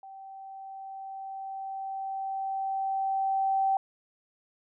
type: tone with level ramp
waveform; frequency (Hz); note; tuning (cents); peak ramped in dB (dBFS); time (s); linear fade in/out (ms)
sine; 775; G5; -20; -43 to -22; 0.03-3.77; 2
effects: none